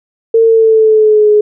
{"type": "tone with pitch glide", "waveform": "sine", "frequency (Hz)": [453.5, 420.7], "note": ["A#4", "G#4"], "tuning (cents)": [-48, 22], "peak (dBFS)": -4, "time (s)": [0.34, 1.41], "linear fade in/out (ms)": 5, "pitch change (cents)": -130, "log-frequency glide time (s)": [0.45, 1.3], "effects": []}